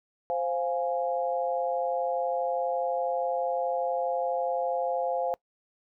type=chord; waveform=sine; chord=F minor; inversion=second; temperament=equal; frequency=523.3 / 698.5 / 830.6 Hz; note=C5 / F5 / Ab5; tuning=0 / 0 / 0 cents; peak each=-29 / -30 / -33 dBFS; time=0.3-5.34 s; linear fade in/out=0 ms; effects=noise-tail reverb RT60 0.1 s tail -24 dB re dry